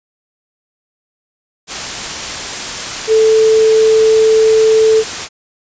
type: tone in noise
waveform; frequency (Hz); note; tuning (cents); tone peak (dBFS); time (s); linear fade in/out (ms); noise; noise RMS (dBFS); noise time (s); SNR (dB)
sine; 440; A4; 0; -6; 3.07-5.04; 50; white; -21; 1.67-5.29; +12
effects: resampled to 16000 Hz